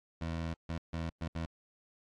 20% pulse tone bursts at uneven times, 82.41 Hz, E2, in tune, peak -30 dBFS, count 5, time 0.21-0.54 / 0.69-0.78 / 0.93-1.1 / 1.21-1.28 / 1.35-1.46 s, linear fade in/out 5 ms, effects low-pass 5000 Hz 12 dB/octave + AAC 48 kbps

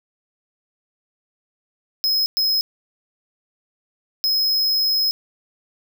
square tone bursts at uneven times, 5120 Hz, D#8, 49 cents sharp, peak -17 dBFS, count 3, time 2.04-2.26 / 2.37-2.61 / 4.24-5.11 s, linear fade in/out 0 ms, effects none

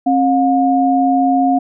sine tone pair together, 268.6 / 716 Hz, C4 / F5, +46 / +43 cents, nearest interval octave + perfect fourth, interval 1697 cents, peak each -13 dBFS, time 0.06-1.59 s, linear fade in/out 10 ms, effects none

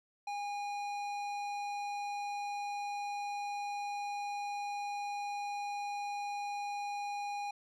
sine tone with tanh clipping, 816 Hz, G#5, 31 cents flat, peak -38 dBFS, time 0.27-7.51 s, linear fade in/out 5 ms, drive 15 dB, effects none

